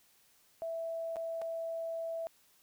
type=tone with dropouts; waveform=sine; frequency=659.3 Hz; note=E5; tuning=in tune; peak=-35 dBFS; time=0.62-2.27 s; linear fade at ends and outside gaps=0 ms; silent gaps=1.159-1.167 / 1.416-1.419 s; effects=white hiss -67 dBFS RMS until 2.62 s